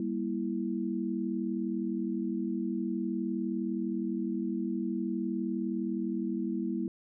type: chord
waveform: sine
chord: E diminished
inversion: first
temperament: just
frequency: 197.78 / 237.3 / 329.6 Hz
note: G3 / Bb3 / E4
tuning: +16 / +31 / 0 cents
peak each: -34 dBFS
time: 0-6.88 s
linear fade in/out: 2 ms
effects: none